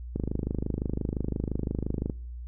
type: click train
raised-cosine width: 3 ms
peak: -16 dBFS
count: 51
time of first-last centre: 0.16-2.098 s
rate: 25.8 Hz
effects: noise-tail reverb RT60 0.6 s tail -25 dB re dry + added 60 Hz sine -36 dBFS peak until 2.47 s